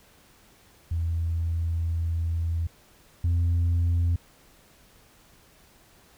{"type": "tone pair in turn", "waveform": "sine", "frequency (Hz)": [83.2, 85.74], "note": ["E2", "F2"], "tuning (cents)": [17, -31], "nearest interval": "minor second", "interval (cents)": 52, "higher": "second", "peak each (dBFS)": [-23, -18], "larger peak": "second", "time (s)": [[0.91, 2.67], [3.24, 4.16]], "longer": "first", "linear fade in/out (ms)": 5, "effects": ["tanh soft clip ceiling -19 dBFS", "pink hiss -57 dBFS RMS until 6.17 s"]}